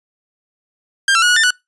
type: tone with pitch steps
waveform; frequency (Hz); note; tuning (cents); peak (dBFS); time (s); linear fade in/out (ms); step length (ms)
sawtooth; 1595 / 1348 / 1452 / 1461 / 1791 / 1478; G6 / E6 / F#6 / F#6 / A6 / F#6; +30 / +38 / -33 / -22 / +30 / -2; -7; 1.08-1.506; 2; 71
effects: noise-tail reverb RT60 0.2 s tail -24 dB re dry + resampled to 22050 Hz